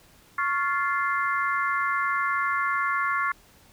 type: harmonic tone with a mistuned harmonic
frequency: 347.9 Hz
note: F4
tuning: 7 cents flat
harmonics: 3 / 4 / 5 / 6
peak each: -26 / -28 / -30 / -32 dBFS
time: 0.38-3.32 s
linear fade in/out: 5 ms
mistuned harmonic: 3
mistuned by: +100 cents
effects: pink hiss -56 dBFS RMS until 3.72 s